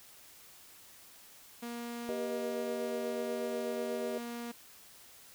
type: tone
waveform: sawtooth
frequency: 236.8 Hz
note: A#3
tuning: 27 cents sharp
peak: -35 dBFS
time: 1.62-4.52 s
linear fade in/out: 10 ms
type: chord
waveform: sine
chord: G augmented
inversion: none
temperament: equal with one note detuned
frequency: 392 / 481.8 / 622.3 Hz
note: G4 / B4 / D#5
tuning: 0 / -43 / 0 cents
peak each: -39 dBFS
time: 2.09-4.18 s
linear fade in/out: 0 ms
effects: white hiss -56 dBFS RMS until 5.34 s